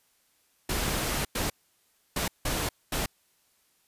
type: noise bursts at uneven times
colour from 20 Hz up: pink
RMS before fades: -29 dBFS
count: 5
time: 0.69-1.25 / 1.35-1.5 / 2.16-2.28 / 2.45-2.69 / 2.92-3.06 s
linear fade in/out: 5 ms
effects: white hiss -68 dBFS RMS until 3.87 s + resampled to 32000 Hz